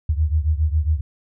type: beating tone pair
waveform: sine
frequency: 75.1 / 82.4 Hz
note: D2 / E2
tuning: +39 / 0 cents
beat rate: 7.3 Hz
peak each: -18 / -21 dBFS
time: 0.09-1.01 s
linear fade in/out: 5 ms
effects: none